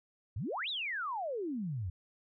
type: exponential two-way sweep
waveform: sine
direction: up then down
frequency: 82.41 to 4000 to 82.41 Hz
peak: -34 dBFS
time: 0.36-1.9 s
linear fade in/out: 5 ms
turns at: 0.69 s
effects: none